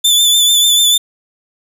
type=tone with vibrato; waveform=sawtooth; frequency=3515 Hz; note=A7; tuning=2 cents flat; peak=-5 dBFS; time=0.04-0.98 s; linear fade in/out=10 ms; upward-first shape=sine; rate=6.8 Hz; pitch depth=35 cents each way; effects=none